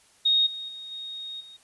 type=tone with level steps; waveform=sine; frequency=3729 Hz; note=A#7; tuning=in tune; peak=-18 / -33 / -37 / -34 / -44 dBFS; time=0.25-1.57 s; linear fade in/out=10 ms; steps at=0.46 / 0.68 / 0.91 / 1.4 s; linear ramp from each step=10 ms; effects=white hiss -59 dBFS RMS until 1.63 s + resampled to 24000 Hz